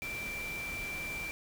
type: tone in noise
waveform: sine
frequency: 2349 Hz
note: D7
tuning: in tune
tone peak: -37 dBFS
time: 0.02-1.31 s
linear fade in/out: 0 ms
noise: pink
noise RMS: -44 dBFS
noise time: 0.02-1.31 s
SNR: +4 dB
effects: none